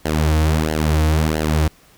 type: tone with flanger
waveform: sawtooth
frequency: 77.78 Hz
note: D#2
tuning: in tune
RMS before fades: -17 dBFS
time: 0.05-1.68 s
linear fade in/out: 5 ms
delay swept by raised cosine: 0.82 to 5.12 ms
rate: 1.5 Hz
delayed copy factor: -0.8
effects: pink hiss -51 dBFS RMS until 1.97 s